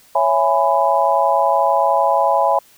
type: chord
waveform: sine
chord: C# minor seventh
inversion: none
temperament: just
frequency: 554.4 / 665.2 / 831.5 / 997.9 Hz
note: C#5 / E5 / G#5 / B5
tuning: 0 / +16 / +2 / +18 cents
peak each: -19 / -18 / -17 / -18 dBFS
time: 0.15-2.59 s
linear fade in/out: 5 ms
effects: white hiss -50 dBFS RMS until 2.77 s